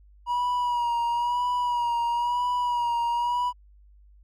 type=tone with vibrato; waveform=triangle; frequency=962 Hz; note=B5; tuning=46 cents flat; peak=-21 dBFS; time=0.26-3.53 s; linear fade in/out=50 ms; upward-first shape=sine; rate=1 Hz; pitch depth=38 cents each way; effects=added 50 Hz sine -51 dBFS peak until 4.23 s